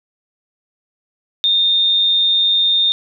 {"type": "tone with amplitude modulation", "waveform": "sine", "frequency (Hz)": 3649, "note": "A#7", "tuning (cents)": -38, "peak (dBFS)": -10, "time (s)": [1.44, 2.92], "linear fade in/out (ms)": 0, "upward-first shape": "sine", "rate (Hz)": 186, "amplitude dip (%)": 30, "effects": []}